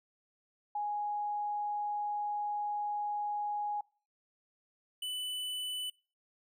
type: tone pair in turn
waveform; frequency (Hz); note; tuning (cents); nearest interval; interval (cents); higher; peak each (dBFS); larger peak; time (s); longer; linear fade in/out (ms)
sine / square; 830 / 2990; G#5 / F#7; -1 / +17; octave + minor seventh; 2218; second; -32 / -36; first; 0.75-3.81 / 5.02-5.9; first; 5
effects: noise-tail reverb RT60 0.4 s tail -25 dB re dry